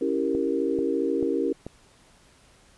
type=chord; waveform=sine; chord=C# diminished seventh; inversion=none; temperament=equal; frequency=277.2 / 329.6 / 392 / 466.2 Hz; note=C#4 / E4 / G4 / Bb4; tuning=0 / 0 / 0 / 0 cents; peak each=-28 dBFS; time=0.01-1.53 s; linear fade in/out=5 ms
type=click train; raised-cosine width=2 ms; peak=-21 dBFS; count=4; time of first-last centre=0.35-1.666 s; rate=2.28 Hz
effects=pink hiss -57 dBFS RMS until 2.77 s + resampled to 24000 Hz